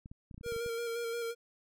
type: clicks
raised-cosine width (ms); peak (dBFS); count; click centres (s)
5; -35; 10; 0.059 / 0.115 / 0.312 / 0.344 / 0.379 / 0.411 / 0.463 / 0.522 / 0.563 / 0.662
type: tone with vibrato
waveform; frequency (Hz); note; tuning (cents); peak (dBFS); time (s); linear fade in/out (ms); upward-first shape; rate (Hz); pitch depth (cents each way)
square; 466.2; A#4; 0; -35; 0.43-1.35; 50; square; 5.7; 21
effects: none